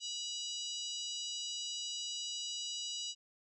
harmonic tone, 974 Hz, B5, 24 cents flat, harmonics 3 / 4 / 5 / 6 / 7 / 8, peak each -42 / -44 / -46 / -48 / -49 / -50 dBFS, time 0-3.15 s, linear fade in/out 50 ms, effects none

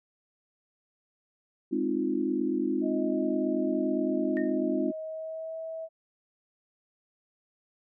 sine chord, F minor seventh, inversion first, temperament equal, 207.7 / 261.6 / 311.1 / 349.2 Hz, Ab3 / C4 / Eb4 / F4, 0 / 0 / 0 / 0 cents, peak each -35 / -30 / -30 / -31 dBFS, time 1.71-4.92 s, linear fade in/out 20 ms
sine tone with pitch glide, 629 to 647.8 Hz, D#5 to E5, +19 to -30 cents, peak -34 dBFS, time 2.81-5.89 s, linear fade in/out 50 ms, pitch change +51 cents, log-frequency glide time 4.88-5.57 s
sine tone with exponential decay, 1837 Hz, A#6, 26 cents flat, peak -33 dBFS, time 4.37-4.58 s, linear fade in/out 0 ms, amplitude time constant 45 ms
effects none

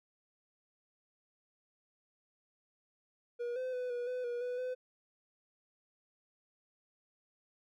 triangle tone with pitch steps, 479.5 / 512 / 499.6 / 484.8 / 502 / 480.9 / 494.6 / 506 Hz, A#4 / C5 / B4 / B4 / B4 / B4 / B4 / B4, +49 / -38 / +20 / -32 / +28 / -46 / +3 / +42 cents, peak -33 dBFS, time 3.39-4.75 s, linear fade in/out 20 ms, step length 170 ms, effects none

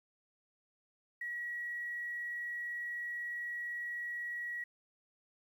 sine tone with quantisation, 1917 Hz, A#6, 48 cents sharp, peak -37 dBFS, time 1.21-4.64 s, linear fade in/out 5 ms, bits 11, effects none

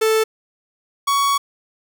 45% pulse tone pair in turn, 440 / 1120.3 Hz, A4 / C#6, 0 / +18 cents, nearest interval octave + major third, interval 1618 cents, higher second, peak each -14 / -15 dBFS, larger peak first, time 0.01-0.24 / 1.07-1.38 s, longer second, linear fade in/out 10 ms, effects none

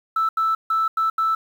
sine tone bursts at uneven times, 1318.5 Hz, E6, in tune, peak -16 dBFS, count 5, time 0.16-0.29 / 0.37-0.55 / 0.7-0.88 / 0.97-1.1 / 1.18-1.35 s, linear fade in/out 5 ms, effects tanh soft clip ceiling -14 dBFS + 8-bit

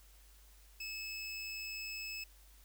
25% pulse tone, 2599 Hz, E7, 25 cents flat, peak -37 dBFS, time 0.8-2.24 s, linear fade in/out 5 ms, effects added 50 Hz sine -59 dBFS peak until 2.64 s + white hiss -65 dBFS RMS until 2.64 s

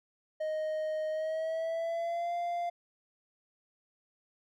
triangle tone with pitch glide, 622.3 to 694.5 Hz, D#5 to F5, 0 to -10 cents, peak -29 dBFS, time 0.4-2.7 s, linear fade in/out 10 ms, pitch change +190 cents, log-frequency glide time 1.1-2.34 s, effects none

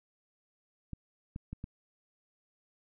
clicks, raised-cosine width 5 ms, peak -27 dBFS, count 4, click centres 0.933 / 1.361 / 1.53 / 1.641 s, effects none

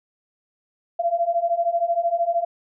sine beating tone pair, 675 / 688 Hz, E5 / F5, +41 / -26 cents, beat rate 13 Hz, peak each -23 / -21 dBFS, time 0.99-2.45 s, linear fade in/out 10 ms, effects none

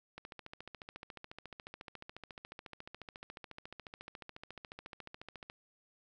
click train, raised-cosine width 0.3 ms, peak -30 dBFS, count 76, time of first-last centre 0.18-5.499 s, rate 14.1 Hz, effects none

